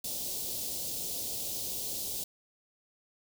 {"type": "band-stop noise", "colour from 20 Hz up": "white", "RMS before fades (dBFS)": -36, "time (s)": [0.04, 2.24], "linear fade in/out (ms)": 5, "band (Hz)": [670, 3500], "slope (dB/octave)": 24, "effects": []}